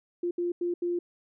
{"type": "tone bursts at uneven times", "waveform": "sine", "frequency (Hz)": 349.2, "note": "F4", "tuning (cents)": 0, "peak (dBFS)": -26, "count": 4, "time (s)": [[0.23, 0.31], [0.38, 0.52], [0.61, 0.74], [0.82, 0.99]], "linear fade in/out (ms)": 5, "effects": []}